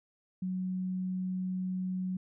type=tone; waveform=sine; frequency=185 Hz; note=F#3; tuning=in tune; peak=-31 dBFS; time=0.42-2.17 s; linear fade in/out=5 ms; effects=none